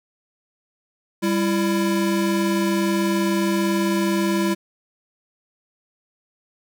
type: tone pair together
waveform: square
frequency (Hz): 197.3 / 335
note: G3 / E4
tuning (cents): +11 / +28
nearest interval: major sixth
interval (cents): 917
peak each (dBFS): -22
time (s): 1.22-4.55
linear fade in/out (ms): 20
effects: none